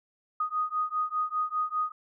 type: beating tone pair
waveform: sine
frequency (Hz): 1241 / 1246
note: D#6 / D#6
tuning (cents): -5 / +2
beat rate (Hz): 5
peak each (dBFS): -30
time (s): 0.4-1.92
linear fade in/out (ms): 5
effects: none